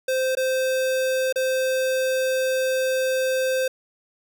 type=tone with dropouts; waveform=square; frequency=520 Hz; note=C5; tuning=11 cents flat; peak=-21 dBFS; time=0.08-3.68 s; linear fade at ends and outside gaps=5 ms; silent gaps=0.352-0.37 / 1.326-1.358 s; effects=none